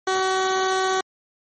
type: tone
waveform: 15% pulse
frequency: 377.8 Hz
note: F#4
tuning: 36 cents sharp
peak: -13 dBFS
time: 0.07-1.01 s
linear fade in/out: 5 ms
effects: MP3 32 kbps